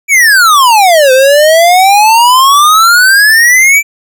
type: exponential two-way sweep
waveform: square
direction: down then up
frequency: 2349 to 510 to 2349 Hz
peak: -3 dBFS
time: 0.08-3.83 s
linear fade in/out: 50 ms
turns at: 1.12 s
effects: none